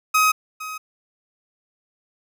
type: tone with echo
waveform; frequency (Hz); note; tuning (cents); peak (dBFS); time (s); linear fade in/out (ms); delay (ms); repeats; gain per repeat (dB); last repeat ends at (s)
30% pulse; 1264; D#6; +27; -12; 0.14-0.32; 10; 460; 1; -15; 0.78
effects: none